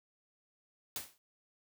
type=noise with exponential decay; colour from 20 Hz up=white; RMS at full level=-36 dBFS; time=0.96-1.18 s; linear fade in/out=1 ms; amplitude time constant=46 ms; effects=none